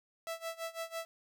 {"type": "tone with tremolo", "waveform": "sawtooth", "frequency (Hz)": 659.3, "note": "E5", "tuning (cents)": 0, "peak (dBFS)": -32, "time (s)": [0.27, 1.05], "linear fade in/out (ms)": 0, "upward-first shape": "sine", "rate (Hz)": 6, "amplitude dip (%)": 90, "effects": []}